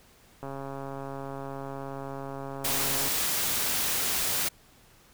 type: click train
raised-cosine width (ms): 1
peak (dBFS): -24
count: 364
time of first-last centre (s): 0.43-3.08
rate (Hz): 137
type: noise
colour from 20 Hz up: white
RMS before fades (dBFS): -28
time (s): 2.64-4.49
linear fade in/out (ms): 10
effects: pink hiss -58 dBFS RMS until 5.13 s